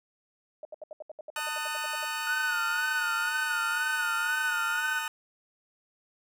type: tone bursts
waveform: sine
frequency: 613 Hz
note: D#5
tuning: 26 cents flat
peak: -37 dBFS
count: 16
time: 0.63-2.046 s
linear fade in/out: 2 ms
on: 21 ms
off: 72 ms
type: chord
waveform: 25% pulse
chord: D# diminished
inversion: second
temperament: just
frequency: 896 / 1244.5 / 1493.4 Hz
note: A5 / D#6 / F#6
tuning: +31 / 0 / +16 cents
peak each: -32 dBFS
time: 1.36-5.08 s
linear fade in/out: 2 ms
type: tone with vibrato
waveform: sine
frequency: 1454 Hz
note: F#6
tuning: 31 cents flat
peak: -28 dBFS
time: 2.27-4.99 s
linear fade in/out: 2 ms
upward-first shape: sine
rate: 2 Hz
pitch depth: 83 cents each way
effects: none